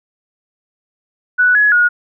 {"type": "tone with pitch steps", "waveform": "sine", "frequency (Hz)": [1480, 1686, 1444], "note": ["F#6", "G#6", "F#6"], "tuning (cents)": [0, 26, -43], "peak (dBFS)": -8, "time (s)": [1.38, 1.89], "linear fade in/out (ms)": 20, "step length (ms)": 170, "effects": []}